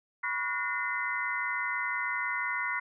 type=tone cluster; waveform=sine; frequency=988 / 1114 / 1444 / 1835 / 2046 Hz; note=B5 / C#6 / F#6 / A#6 / C7; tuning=0 / +8 / -43 / -28 / -39 cents; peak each=-38 / -38 / -35 / -37 / -33 dBFS; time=0.23-2.8 s; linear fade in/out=10 ms; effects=none